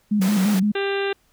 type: tone with vibrato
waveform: sine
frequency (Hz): 198.8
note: G3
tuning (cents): +25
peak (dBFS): -16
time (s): 0.11-0.72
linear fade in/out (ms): 10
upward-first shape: square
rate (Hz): 5.8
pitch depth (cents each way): 87
type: high-pass noise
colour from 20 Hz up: pink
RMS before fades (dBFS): -30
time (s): 0.21-0.6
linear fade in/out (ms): 10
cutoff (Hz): 200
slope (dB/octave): 24
type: harmonic tone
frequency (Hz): 396.2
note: G4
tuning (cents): +18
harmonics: 1 / 2 / 3 / 4 / 5 / 6 / 7 / 8 / 9 / 10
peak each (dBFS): -22 / -32 / -36 / -30 / -36 / -37 / -33 / -42 / -36 / -42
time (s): 0.75-1.13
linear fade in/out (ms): 5
effects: pink hiss -62 dBFS RMS until 1.32 s